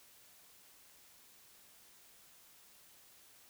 silence, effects white hiss -62 dBFS RMS until 3.49 s

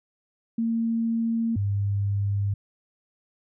sine tone pair in turn, 228.5 / 100.5 Hz, A#3 / G2, -34 / +44 cents, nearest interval octave + major second, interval 1422 cents, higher first, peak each -22 dBFS, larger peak neither, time 0.58-1.56 / 1.56-2.54 s, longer neither, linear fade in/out 5 ms, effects none

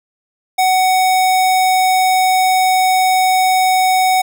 square tone, 747 Hz, F#5, 16 cents sharp, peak -11 dBFS, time 0.58-4.22 s, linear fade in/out 10 ms, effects none

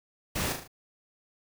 pink noise with echo, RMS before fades -31 dBFS, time 0.35-0.53 s, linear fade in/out 10 ms, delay 37 ms, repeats 4, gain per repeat -5 dB, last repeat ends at 0.678 s, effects none

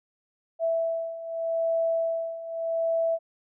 sine beating tone pair, 659.3 / 660.12 Hz, E5 / E5, 0 / +2 cents, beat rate 0.82 Hz, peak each -30 / -26 dBFS, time 0.59-3.19 s, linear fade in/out 50 ms, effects none

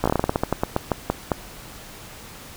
slowing click train, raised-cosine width 1 ms, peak -5 dBFS, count 17, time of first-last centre 0.04-1.318 s, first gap 16 ms, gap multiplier 1.19, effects pink hiss -41 dBFS RMS until 2.56 s

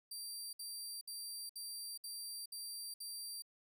20% pulse tone bursts, 4703 Hz, D8, 2 cents sharp, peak -38 dBFS, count 7, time 0.11-3.422 s, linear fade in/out 5 ms, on 420 ms, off 62 ms, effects none

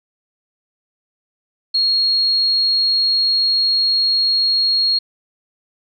sine tone, 4287 Hz, C8, 41 cents sharp, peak -13 dBFS, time 1.74-4.99 s, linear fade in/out 10 ms, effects none

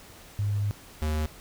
sine / square tone pair in turn, 102.4 / 76.94 Hz, G#2 / D#2, -24 / -19 cents, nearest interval perfect fourth, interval 495 cents, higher first, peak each -24 / -26 dBFS, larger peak first, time 0.39-0.71 / 1.02-1.26 s, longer first, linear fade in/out 0 ms, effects pink hiss -49 dBFS RMS until 1.4 s

